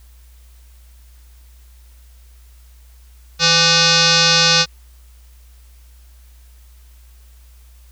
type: tone with frequency modulation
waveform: sine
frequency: 508 Hz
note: B4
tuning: 49 cents sharp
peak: -10 dBFS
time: 3.39-4.66 s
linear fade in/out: 50 ms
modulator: 669 Hz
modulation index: 7.9
effects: added 60 Hz sine -42 dBFS peak until 7.91 s + white hiss -55 dBFS RMS until 7.91 s